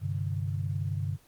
sine chord, G suspended fourth, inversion none, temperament equal with one note detuned, 98 / 130.81 / 149.14 Hz, G2 / C3 / D3, 0 / 0 / +27 cents, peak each -31 / -35 / -34 dBFS, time 0-1.18 s, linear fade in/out 50 ms, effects pink hiss -60 dBFS RMS until 1.27 s + Opus 24 kbps

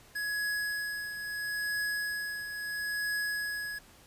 square tone with tremolo, 1678 Hz, G#6, 17 cents sharp, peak -30 dBFS, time 0.15-3.79 s, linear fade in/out 10 ms, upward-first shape triangle, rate 0.75 Hz, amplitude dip 60%, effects pink hiss -57 dBFS RMS until 4.06 s + resampled to 32000 Hz

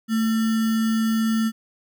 sine tone with sample-and-hold, 222.7 Hz, A3, 21 cents sharp, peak -18 dBFS, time 0.08-1.52 s, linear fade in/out 50 ms, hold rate 1575 Hz, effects none

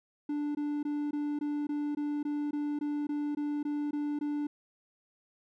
triangle tone bursts, 293.7 Hz, D4, in tune, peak -28 dBFS, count 15, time 0.29-4.47 s, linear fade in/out 5 ms, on 260 ms, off 20 ms, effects none

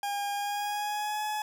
40% pulse tone with pitch glide, 810 to 848.8 Hz, G#5 to G#5, -43 to +38 cents, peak -29 dBFS, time 0.03-1.42 s, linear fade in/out 2 ms, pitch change +81 cents, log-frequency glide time 0.33-1.23 s, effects 11-bit

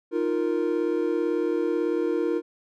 triangle chord, Eb suspended second, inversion none, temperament equal, 311.1 / 349.2 / 466.2 Hz, Eb4 / F4 / Bb4, 0 / 0 / 0 cents, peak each -26 / -24 / -25 dBFS, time 0.11-2.42 s, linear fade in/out 50 ms, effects none

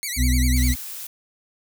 10% pulse tone with vibrato, 2100 Hz, C7, 6 cents sharp, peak -17 dBFS, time 0.03-0.74 s, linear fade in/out 0 ms, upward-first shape sine, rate 10 Hz, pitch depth 150 cents each way
harmonic tone, 62.4 Hz, B1, 19 cents sharp, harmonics 1 / 2 / 4, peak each -17 / -26 / -24 dBFS, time 0.16-0.76 s, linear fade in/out 50 ms
blue noise, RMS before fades -34 dBFS, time 0.56-1.07 s, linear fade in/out 5 ms
effects none

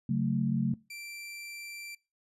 sine chord, F# minor, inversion second, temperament just, 138.75 / 185 / 222 Hz, C#3 / F#3 / A3, +2 / 0 / +16 cents, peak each -30 / -31 / -30 dBFS, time 0.09-0.74 s, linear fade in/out 5 ms
sawtooth tone, 2349 Hz, D7, in tune, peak -38 dBFS, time 0.9-1.95 s, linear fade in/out 5 ms
effects noise-tail reverb RT60 0.3 s tail -23 dB re dry + resampled to 32000 Hz

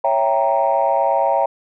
sine chord, C# diminished seventh, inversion none, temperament equal with one note detuned, 554.4 / 662.7 / 784 / 932.3 Hz, C#5 / E5 / G5 / Bb5, 0 / +9 / 0 / 0 cents, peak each -19 dBFS, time 0.04-1.46 s, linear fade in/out 5 ms, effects tanh soft clip ceiling -6 dBFS

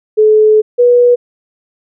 sine tone pair in turn, 430 / 486.7 Hz, A4 / B4, -40 / -25 cents, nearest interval major second, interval 215 cents, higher second, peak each -4 dBFS, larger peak neither, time 0.17-0.62 / 0.78-1.16 s, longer first, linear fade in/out 20 ms, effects none

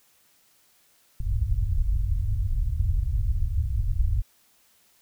pink low-pass noise, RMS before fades -24 dBFS, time 1.2-4.22 s, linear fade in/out 5 ms, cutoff 110 Hz, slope 48 dB/octave, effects white hiss -62 dBFS RMS until 5.01 s

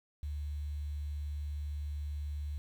sine tone with quantisation, 73.42 Hz, D2, in tune, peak -35 dBFS, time 0.23-2.58 s, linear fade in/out 0 ms, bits 10, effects none

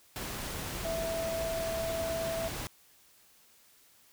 sine tone in noise, 659.3 Hz, E5, in tune, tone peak -32 dBFS, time 0.85-2.48 s, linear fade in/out 0 ms, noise pink, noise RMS -38 dBFS, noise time 0.16-2.67 s, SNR +3 dB, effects white hiss -62 dBFS RMS until 4.12 s

